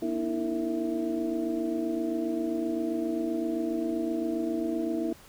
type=tone cluster; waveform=sine; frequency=240.5 / 299.1 / 326.7 / 456.4 / 661 Hz; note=B3 / D4 / E4 / A#4 / E5; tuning=-46 / +32 / -15 / -37 / +5 cents; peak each=-34 / -36 / -29 / -38 / -37 dBFS; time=0.02-5.13 s; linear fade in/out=5 ms; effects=pink hiss -53 dBFS RMS until 5.28 s